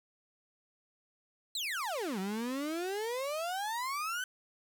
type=exponential two-way sweep; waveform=35% pulse; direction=down then up; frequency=4238 to 184.2 to 1542 Hz; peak=-32 dBFS; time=1.55-4.24 s; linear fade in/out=2 ms; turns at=2.19 s; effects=none